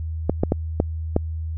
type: clicks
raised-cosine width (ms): 2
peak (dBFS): -4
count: 5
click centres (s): 0.296 / 0.435 / 0.521 / 0.801 / 1.164
effects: added 80 Hz sine -25 dBFS peak until 1.57 s